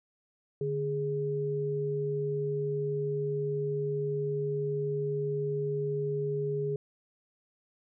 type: tone pair together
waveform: sine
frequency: 146.4 / 414.1 Hz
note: D3 / G#4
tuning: -5 / -5 cents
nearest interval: octave + tritone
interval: 1800 cents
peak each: -33 / -30 dBFS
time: 0.61-6.76 s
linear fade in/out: 2 ms
effects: none